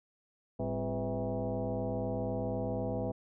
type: tone with frequency modulation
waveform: sine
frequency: 196 Hz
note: G3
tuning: in tune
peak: -31 dBFS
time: 0.59-3.12 s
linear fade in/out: 10 ms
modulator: 152 Hz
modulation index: 3.4
effects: none